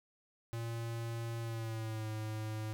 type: tone with pitch glide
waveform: square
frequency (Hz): 115.7 to 108.58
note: A#2 to A2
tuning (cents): -13 to -22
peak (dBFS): -38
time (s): 0.53-2.73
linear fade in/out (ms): 0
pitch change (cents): -109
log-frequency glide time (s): 1.4-2.08
effects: none